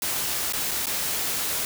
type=noise with dropouts; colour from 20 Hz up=white; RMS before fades=-27 dBFS; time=0.02-1.65 s; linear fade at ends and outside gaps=1 ms; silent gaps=0.524-0.534 / 0.711-0.714 / 0.858-0.868 s; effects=none